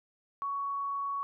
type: tone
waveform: sine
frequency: 1118 Hz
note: C#6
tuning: 14 cents sharp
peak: -31 dBFS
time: 0.42-1.23 s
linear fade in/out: 0 ms
effects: none